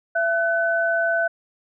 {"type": "tone pair together", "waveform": "sine", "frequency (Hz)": [671, 1506.3], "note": ["E5", "F#6"], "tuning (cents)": [31, 31], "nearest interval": "octave + major second", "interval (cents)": 1400, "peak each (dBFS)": -21, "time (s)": [0.15, 1.28], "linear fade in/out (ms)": 10, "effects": []}